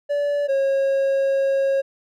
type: tone pair in turn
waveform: triangle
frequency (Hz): 577 / 544.6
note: D5 / C#5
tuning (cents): -31 / -31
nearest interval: minor second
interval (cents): 100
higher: first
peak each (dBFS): -17 / -15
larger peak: second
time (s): 0.09-0.48 / 0.48-1.82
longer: second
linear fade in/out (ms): 20
effects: none